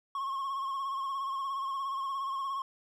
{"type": "tone with vibrato", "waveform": "triangle", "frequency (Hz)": 1086, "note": "C#6", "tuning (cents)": -36, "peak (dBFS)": -30, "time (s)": [0.15, 2.62], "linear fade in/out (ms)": 2, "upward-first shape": "sine", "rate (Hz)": 17, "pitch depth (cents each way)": 47, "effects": []}